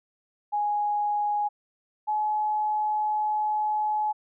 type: tone pair in turn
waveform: sine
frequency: 830.6 / 850 Hz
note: G#5 / G#5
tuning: 0 / +40 cents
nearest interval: unison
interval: 40 cents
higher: second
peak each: -23 dBFS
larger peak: neither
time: 0.52-1.49 / 2.07-4.13 s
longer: second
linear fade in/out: 20 ms
effects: none